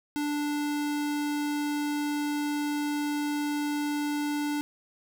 square tone, 293.7 Hz, D4, in tune, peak -28 dBFS, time 0.16-4.61 s, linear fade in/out 0 ms, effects none

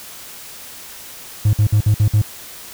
triangle tone bursts, 105.5 Hz, G#2, 28 cents sharp, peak -7 dBFS, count 6, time 1.45-2.218 s, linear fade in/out 5 ms, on 83 ms, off 54 ms, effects tanh soft clip ceiling -5 dBFS + white hiss -36 dBFS RMS until 2.73 s

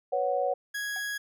sine chord, B suspended second, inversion none, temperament equal, 493.9 / 554.4 / 740 Hz, B4 / C#5 / F#5, 0 / 0 / 0 cents, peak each -31 / -28 / -29 dBFS, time 0.12-0.54 s, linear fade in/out 10 ms
40% pulse tone, 1661.2 Hz, G#6, in tune, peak -30 dBFS, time 0.74-1.18 s, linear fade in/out 10 ms
triangle tone with exponential decay, 755 Hz, F#5, 35 cents sharp, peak -36 dBFS, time 0.96-1.05 s, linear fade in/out 2 ms, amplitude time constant 18 ms
effects none

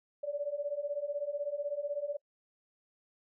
sine beating tone pair, 568 / 584 Hz, C#5 / D5, +42 / -10 cents, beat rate 16 Hz, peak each -37 / -35 dBFS, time 0.23-2.17 s, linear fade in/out 10 ms, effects noise-tail reverb RT60 0.1 s tail -25 dB re dry

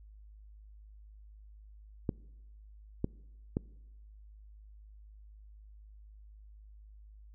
clicks, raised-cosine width 3 ms, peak -17 dBFS, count 3, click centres 2.092 / 3.044 / 3.569 s, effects noise-tail reverb RT60 1.0 s tail -24 dB re dry + added 52 Hz sine -51 dBFS peak until 7.34 s

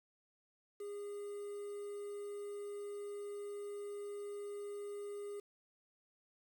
triangle tone with quantisation, 408.4 Hz, G#4, 29 cents flat, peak -40 dBFS, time 0.8-5.4 s, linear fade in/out 5 ms, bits 10, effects none

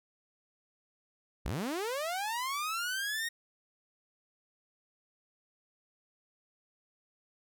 sawtooth linear sweep, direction up, 36 to 1877 Hz, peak -29 dBFS, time 1.45-3.29 s, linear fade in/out 10 ms, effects none

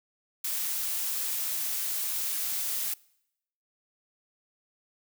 blue noise, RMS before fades -31 dBFS, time 0.44-2.94 s, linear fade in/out 5 ms, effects noise-tail reverb RT60 0.8 s tail -24 dB re dry

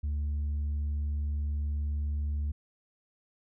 sine tone with tanh clipping, 73.42 Hz, D2, in tune, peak -29 dBFS, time 0.03-2.52 s, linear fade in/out 10 ms, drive 2 dB, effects none

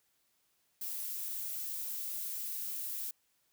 violet noise, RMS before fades -39 dBFS, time 0.81-3.11 s, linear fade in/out 5 ms, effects white hiss -75 dBFS RMS until 3.52 s

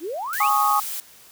sine exponential sweep, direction up, 293.7 to 3200 Hz, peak -26 dBFS, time 0-0.5 s, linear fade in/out 50 ms
blue noise, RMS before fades -30 dBFS, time 0.33-1 s, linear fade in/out 0 ms
sine chord, Ab suspended fourth, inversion none, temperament just, 830.6 / 1107.5 / 1245.9 Hz, Ab5 / Db6 / Eb6, 0 / -2 / +2 cents, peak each -21 dBFS, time 0.4-0.8 s, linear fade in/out 5 ms
effects white hiss -49 dBFS RMS until 1.31 s

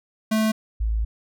square / sine tone pair in turn, 218.3 / 54.58 Hz, A3 / A1, -13 / -13 cents, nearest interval 2 octaves, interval 2400 cents, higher first, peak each -19 / -20 dBFS, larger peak first, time 0.31-0.52 / 0.8-1.05 s, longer second, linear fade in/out 10 ms, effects none

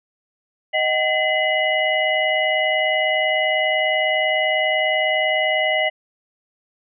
sine tone cluster, 624 / 754 / 2029 / 2915 Hz, D#5 / F#5 / B6 / F#7, +5 / +32 / +46 / -26 cents, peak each -21 / -25 / -20 / -25 dBFS, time 0.73-5.9 s, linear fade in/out 20 ms, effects none

